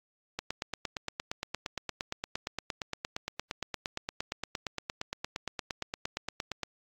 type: click train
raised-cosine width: 0.2 ms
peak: -16 dBFS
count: 55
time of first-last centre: 0.39-6.633 s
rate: 8.65 Hz
effects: AAC 64 kbps